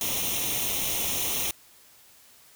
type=noise with comb filter; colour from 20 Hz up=white; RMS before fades=-28 dBFS; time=0.01-1.51 s; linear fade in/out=2 ms; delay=0.32 ms; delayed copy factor=+0.7; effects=white hiss -55 dBFS RMS until 2.55 s